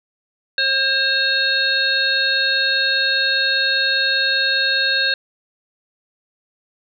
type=harmonic tone with a mistuned harmonic; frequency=535 Hz; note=C5; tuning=38 cents sharp; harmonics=1 / 3 / 5 / 7 / 8; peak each=-30 / -18 / -27 / -22 / -21 dBFS; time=0.58-5.14 s; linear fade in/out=2 ms; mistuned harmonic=1; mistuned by=+18 cents; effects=none